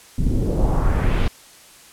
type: noise with low-pass filter sweep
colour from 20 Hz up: brown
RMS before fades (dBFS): -18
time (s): 0.18-1.28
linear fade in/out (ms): 2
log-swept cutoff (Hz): 210 to 3900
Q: 1.6
effects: white hiss -46 dBFS RMS until 1.92 s + low-pass 11000 Hz 12 dB/octave